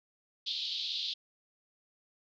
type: band-pass noise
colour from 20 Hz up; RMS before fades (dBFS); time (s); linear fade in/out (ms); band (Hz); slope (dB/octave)
pink; -36; 0.46-1.14; 10; 3300 to 4400; 48
effects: none